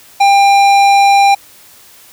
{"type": "tone with tanh clipping", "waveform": "sine", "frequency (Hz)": 797, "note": "G5", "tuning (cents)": 28, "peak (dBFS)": -7, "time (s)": [0.2, 1.35], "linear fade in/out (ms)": 10, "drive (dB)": 16, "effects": ["white hiss -41 dBFS RMS until 2.12 s"]}